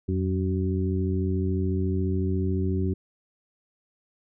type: harmonic tone with a mistuned harmonic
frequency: 94 Hz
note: F#2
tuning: 28 cents sharp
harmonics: 1 / 2 / 3 / 4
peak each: -25 / -29 / -32 / -31 dBFS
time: 0.08-2.94 s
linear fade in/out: 10 ms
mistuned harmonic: 1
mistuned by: -110 cents
effects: none